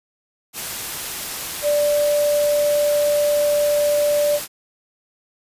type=tone in noise; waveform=sine; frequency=587.3 Hz; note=D5; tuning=in tune; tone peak=-15 dBFS; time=1.62-4.4 s; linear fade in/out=50 ms; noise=white; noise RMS=-28 dBFS; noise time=0.53-4.48 s; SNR=+10 dB; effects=resampled to 32000 Hz